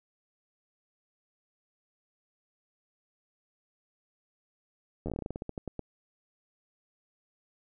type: slowing click train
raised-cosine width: 2 ms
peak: -22 dBFS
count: 17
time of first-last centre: 5.06-5.793 s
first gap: 11 ms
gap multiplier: 1.17
effects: none